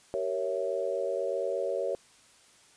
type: chord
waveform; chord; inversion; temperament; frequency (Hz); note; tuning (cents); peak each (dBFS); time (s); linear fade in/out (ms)
sine; G diminished seventh; none; equal with one note detuned; 384.8 / 466.2 / 554.4 / 659.3; G4 / Bb4 / Db5 / Fb5; -32 / 0 / 0 / 0; -35 / -34 / -31 / -37; 0.14-1.95; 0
effects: white hiss -59 dBFS RMS until 2.76 s + resampled to 22050 Hz